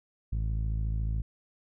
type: tone with low-pass filter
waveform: sawtooth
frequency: 54 Hz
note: A1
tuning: 32 cents flat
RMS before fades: -30 dBFS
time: 0.32-1.22 s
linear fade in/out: 5 ms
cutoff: 120 Hz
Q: 1.1
effects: none